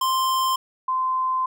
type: tone pair in turn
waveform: square / sine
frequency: 1046.5 / 1034.5 Hz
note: C6 / C6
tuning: 0 / -20 cents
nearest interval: unison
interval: 20 cents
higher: first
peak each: -20 / -20 dBFS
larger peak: neither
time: 0.01-0.56 / 0.88-1.46 s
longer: second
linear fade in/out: 5 ms
effects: none